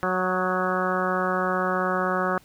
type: harmonic tone with a mistuned harmonic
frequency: 184.6 Hz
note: F#3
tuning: 4 cents flat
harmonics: 1 / 2 / 3 / 4 / 5 / 6 / 7 / 8 / 9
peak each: -30 / -30 / -29 / -31 / -35 / -30 / -29 / -31 / -35 dBFS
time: 0.03-2.38 s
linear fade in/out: 0 ms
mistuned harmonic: 7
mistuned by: -26 cents
effects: pink hiss -56 dBFS RMS until 2.44 s